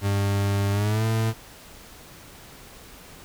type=tone with pitch glide; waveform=40% pulse; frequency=100.1 to 111.71 Hz; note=G2 to A2; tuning=+37 to +27 cents; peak=-20 dBFS; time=0.01-1.34 s; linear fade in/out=50 ms; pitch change=+190 cents; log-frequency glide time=0.72-1.05 s; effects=pink hiss -46 dBFS RMS until 3.24 s